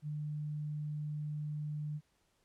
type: tone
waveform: sine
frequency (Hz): 150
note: D3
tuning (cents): +37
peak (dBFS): -36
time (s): 0.02-2.01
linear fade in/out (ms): 50
effects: pink hiss -75 dBFS RMS until 2.44 s + low-pass 11000 Hz 12 dB/octave